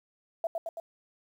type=tone with echo; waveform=sine; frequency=665 Hz; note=E5; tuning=15 cents sharp; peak=-26 dBFS; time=0.44-0.47 s; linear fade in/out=2 ms; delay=110 ms; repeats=3; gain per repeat=-3 dB; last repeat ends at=0.8 s; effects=10-bit